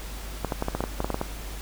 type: clicks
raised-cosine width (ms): 1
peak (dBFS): -12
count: 12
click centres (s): 0.447 / 0.522 / 0.624 / 0.684 / 0.75 / 0.806 / 0.839 / 1.004 / 1.045 / 1.103 / 1.144 / 1.214
effects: added 50 Hz sine -35 dBFS peak until 1.61 s + pink hiss -41 dBFS RMS until 1.61 s